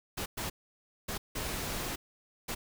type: noise bursts at uneven times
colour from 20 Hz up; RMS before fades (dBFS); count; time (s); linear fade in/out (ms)
pink; -36; 5; 0.17-0.26 / 0.37-0.5 / 1.08-1.18 / 1.35-1.96 / 2.48-2.55; 10
effects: none